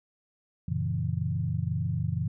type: chord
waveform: sine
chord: F# dominant seventh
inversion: none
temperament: equal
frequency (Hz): 92.5 / 116.54 / 138.59 / 164.81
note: F#2 / A#2 / C#3 / E3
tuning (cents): 0 / 0 / 0 / 0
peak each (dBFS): -32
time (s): 0.68-2.28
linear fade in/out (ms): 5
effects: none